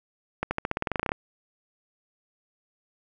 accelerating click train, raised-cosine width 0.5 ms, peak -11 dBFS, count 15, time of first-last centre 0.43-1.119 s, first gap 80 ms, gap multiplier 0.92, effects none

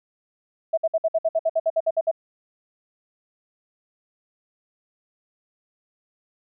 sine tone bursts, 650 Hz, E5, 24 cents flat, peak -17 dBFS, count 14, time 0.73-2.114 s, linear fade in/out 10 ms, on 45 ms, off 58 ms, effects none

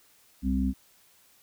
harmonic tone, 65.4 Hz, C2, in tune, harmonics 1 / 3 / 4, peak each -28 / -28 / -28 dBFS, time 0.42-0.74 s, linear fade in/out 50 ms, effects white hiss -61 dBFS RMS until 1.42 s

